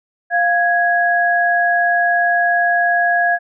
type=tone pair together; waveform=sine; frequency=698.4 / 1661.2 Hz; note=F5 / G#6; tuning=0 / 0 cents; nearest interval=octave + minor third; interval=1500 cents; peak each=-15 dBFS; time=0.3-3.39 s; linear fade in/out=50 ms; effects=none